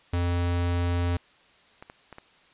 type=tone; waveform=square; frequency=87.31 Hz; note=F2; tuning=in tune; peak=-24 dBFS; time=0.13-1.17 s; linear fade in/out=5 ms
type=clicks; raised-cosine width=0.5 ms; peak=-27 dBFS; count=4; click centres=1.825 / 1.899 / 2.127 / 2.184 s
effects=white hiss -58 dBFS RMS until 2.53 s + resampled to 8000 Hz